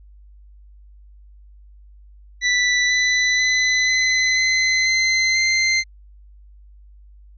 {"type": "tone with pitch steps", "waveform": "sawtooth", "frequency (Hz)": [1975.5, 1992.7, 2010, 2028, 2045, 2063, 2081], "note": ["B6", "B6", "B6", "B6", "C7", "C7", "C7"], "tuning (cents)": [0, 15, 30, 45, -40, -25, -10], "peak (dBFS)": -12, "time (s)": [2.41, 5.84], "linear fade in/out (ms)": 50, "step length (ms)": 490, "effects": ["added 50 Hz sine -43 dBFS peak until 7.37 s", "resampled to 16000 Hz"]}